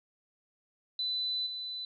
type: tone with level steps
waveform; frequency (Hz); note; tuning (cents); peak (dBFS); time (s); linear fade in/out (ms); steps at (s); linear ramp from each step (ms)
sine; 4000; B7; +21; -30 / -36; 0.99-1.85; 2; 1.46; 10
effects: none